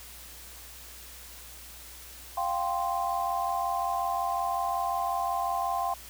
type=chord; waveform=sine; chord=F suspended second; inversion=none; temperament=equal; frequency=698.5 / 784 / 1046.5 Hz; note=F5 / G5 / C6; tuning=0 / 0 / 0 cents; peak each=-31 dBFS; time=2.37-5.94 s; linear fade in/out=5 ms; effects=added 60 Hz sine -51 dBFS peak until 6.09 s + white hiss -47 dBFS RMS until 6.09 s